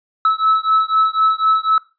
triangle beating tone pair, 1300 / 1304 Hz, E6 / E6, -24 / -19 cents, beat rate 4 Hz, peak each -14 / -14 dBFS, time 0.25-1.78 s, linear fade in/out 2 ms, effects noise-tail reverb RT60 0.3 s tail -21 dB re dry + resampled to 11025 Hz

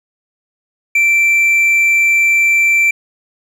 triangle tone, 2343 Hz, D7, 5 cents flat, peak -7 dBFS, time 0.95-2.91 s, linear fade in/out 5 ms, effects none

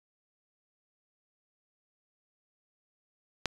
click, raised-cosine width 0.2 ms, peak -10 dBFS, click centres 3.457 s, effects resampled to 22050 Hz

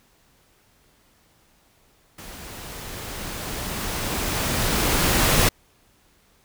pink noise with level ramp, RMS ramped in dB -40 to -17 dBFS, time 2.18-5.49 s, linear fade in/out 5 ms, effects pink hiss -60 dBFS RMS until 6.44 s

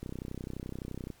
click train, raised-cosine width 3 ms, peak -25 dBFS, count 35, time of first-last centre 0.03-1.103 s, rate 31.7 Hz, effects pink hiss -61 dBFS RMS until 1.2 s + MP3 96 kbps

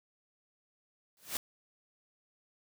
white noise with exponential growth, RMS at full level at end -31 dBFS, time 1.17-1.37 s, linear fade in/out 1 ms, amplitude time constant 42 ms, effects none

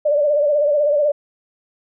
sine tone with vibrato, 587 Hz, D5, 1 cent flat, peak -13 dBFS, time 0.05-1.12 s, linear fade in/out 10 ms, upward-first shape sine, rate 16 Hz, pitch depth 63 cents each way, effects none

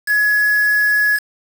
sine tone with quantisation, 1688 Hz, G#6, 28 cents sharp, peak -12 dBFS, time 0.06-1.2 s, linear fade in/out 50 ms, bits 4, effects none

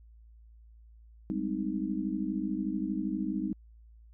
sine chord, Ab major seventh, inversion third, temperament just, 194.67 / 207.7 / 259.6 / 311.5 Hz, G3 / Ab3 / C4 / Eb4, -12 / 0 / -13 / +2 cents, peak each -35 / -36 / -36 / -34 dBFS, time 1.3-3.53 s, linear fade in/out 0 ms, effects added 56 Hz sine -52 dBFS peak until 4.13 s

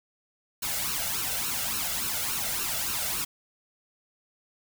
white noise with flanger, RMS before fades -30 dBFS, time 0.62-3.25 s, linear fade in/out 10 ms, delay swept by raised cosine 0.72 to 1.46 ms, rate 3.5 Hz, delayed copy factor +0.7, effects none

